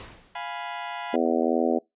pink noise with exponential decay, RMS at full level -39 dBFS, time 0-0.6 s, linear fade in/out 0 ms, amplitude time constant 130 ms
sawtooth chord, F diminished, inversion none, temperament equal, 698.5 / 830.6 / 987.8 Hz, F5 / Ab5 / Cb6, 0 / 0 / 0 cents, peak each -32 dBFS, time 0.35-1.16 s, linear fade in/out 5 ms
harmonic tone, 82.41 Hz, E2, in tune, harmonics 3 / 4 / 5 / 6 / 7 / 8 / 9, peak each -26 / -27 / -28 / -29 / -29 / -30 / -31 dBFS, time 1.13-1.79 s, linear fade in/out 10 ms
effects noise-tail reverb RT60 0.2 s tail -25 dB re dry + resampled to 8000 Hz

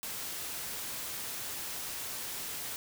white noise, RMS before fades -39 dBFS, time 0.03-2.76 s, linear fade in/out 0 ms, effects none

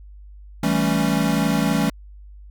square chord, A dominant seventh, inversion second, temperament equal, 164.81 / 196 / 220 / 277.2 Hz, E3 / G3 / A3 / C#4, 0 / 0 / 0 / 0 cents, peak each -24 dBFS, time 0.63-1.9 s, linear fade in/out 5 ms, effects added 50 Hz sine -39 dBFS peak until 2.5 s

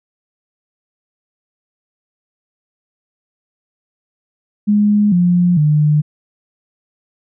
sine tone with pitch steps, 207.7 / 176.68 / 150.3 Hz, G#3 / F3 / D3, 0 / +20 / +40 cents, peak -9 dBFS, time 4.67-6.02 s, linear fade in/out 20 ms, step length 450 ms, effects none

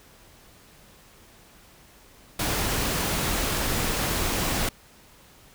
pink noise, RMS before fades -26 dBFS, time 2.39-4.69 s, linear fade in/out 5 ms, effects pink hiss -53 dBFS RMS until 5.54 s

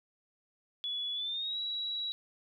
sine tone with pitch glide, 3408 to 3892 Hz, G#7 to B7, +44 to -26 cents, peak -33 dBFS, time 0.84-2.12 s, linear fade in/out 0 ms, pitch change +230 cents, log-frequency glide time 1.14-1.58 s, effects 12-bit

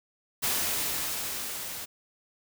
white noise with level ramp, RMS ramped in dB -27 to -38 dBFS, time 0.42-1.86 s, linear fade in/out 20 ms, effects none

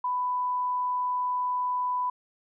sine tone, 995 Hz, B5, 13 cents sharp, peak -25 dBFS, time 0.04-2.1 s, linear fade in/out 5 ms, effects none

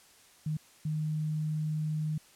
sine tone bursts at uneven times, 154.3 Hz, D#3, 14 cents flat, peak -29 dBFS, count 2, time 0.46-0.57 / 0.85-2.18 s, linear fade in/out 5 ms, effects white hiss -59 dBFS RMS until 2.35 s + low-pass 11000 Hz 12 dB/octave

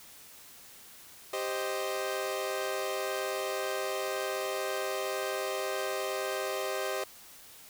sawtooth chord, C minor, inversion second, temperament equal, 392 / 523.3 / 622.3 Hz, G4 / C5 / Eb5, 0 / 0 / 0 cents, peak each -32 dBFS, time 1.33-7.04 s, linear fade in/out 5 ms, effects white hiss -52 dBFS RMS until 7.69 s

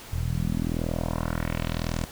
10% pulse tone with low-pass filter sweep, 40.89 Hz, E1, 13 cents flat, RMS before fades -28 dBFS, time 0.13-2.05 s, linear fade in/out 0 ms, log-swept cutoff 89 to 8400 Hz, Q 2.1, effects pink hiss -43 dBFS RMS until 2.11 s

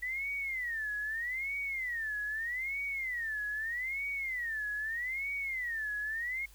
sine tone with vibrato, 1944 Hz, B6, 28 cents flat, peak -33 dBFS, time 0.02-6.46 s, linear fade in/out 10 ms, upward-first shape sine, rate 0.8 Hz, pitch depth 250 cents each way, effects added 50 Hz sine -55 dBFS peak until 6.54 s + white hiss -61 dBFS RMS until 6.54 s

